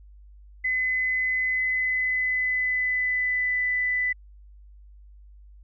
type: tone with pitch glide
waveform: sine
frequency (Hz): 2025 to 1994.8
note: B6 to B6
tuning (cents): +43 to +17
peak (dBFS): -22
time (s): 0.64-4.13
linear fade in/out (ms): 10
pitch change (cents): -26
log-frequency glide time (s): 1.51-3.63
effects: added 50 Hz sine -46 dBFS peak until 5.63 s